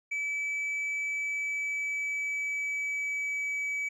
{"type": "tone with pitch glide", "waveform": "triangle", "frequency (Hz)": [2300, 2285], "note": ["D7", "D7"], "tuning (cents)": [-37, -48], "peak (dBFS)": -28, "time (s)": [0.11, 3.89], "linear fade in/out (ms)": 10, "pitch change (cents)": -11, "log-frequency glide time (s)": [1.02, 3.7], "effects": ["resampled to 24000 Hz"]}